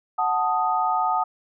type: chord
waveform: sine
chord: D# diminished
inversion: first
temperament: equal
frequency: 740 / 880 / 1244.5 Hz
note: F#5 / A5 / D#6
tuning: 0 / 0 / 0 cents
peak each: -24 dBFS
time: 0.18-1.24 s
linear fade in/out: 10 ms
effects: none